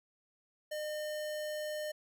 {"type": "tone", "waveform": "square", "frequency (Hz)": 607, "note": "D#5", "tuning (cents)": -43, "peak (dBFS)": -37, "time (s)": [0.71, 1.92], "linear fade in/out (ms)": 10, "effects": []}